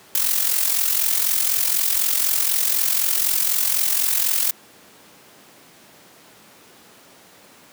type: noise with amplitude modulation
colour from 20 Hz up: blue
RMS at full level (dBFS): -17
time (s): 0.15-4.51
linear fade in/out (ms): 0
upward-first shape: sine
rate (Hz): 44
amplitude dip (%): 65
effects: pink hiss -48 dBFS RMS until 7.72 s + high-pass 200 Hz 12 dB/octave